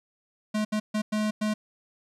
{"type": "tone bursts at uneven times", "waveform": "square", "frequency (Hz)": 213.4, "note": "G#3", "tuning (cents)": 47, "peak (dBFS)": -25, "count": 5, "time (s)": [[0.54, 0.65], [0.72, 0.8], [0.94, 1.02], [1.12, 1.31], [1.41, 1.54]], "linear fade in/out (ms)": 10, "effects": ["low-pass 9000 Hz 12 dB/octave", "11-bit"]}